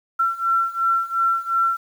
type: beating tone pair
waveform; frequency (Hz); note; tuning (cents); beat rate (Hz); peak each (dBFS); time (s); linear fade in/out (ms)
sine; 1352 / 1354.8; E6 / E6; +43 / +47; 2.8; -22 / -20; 0.19-1.77; 10
effects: 8-bit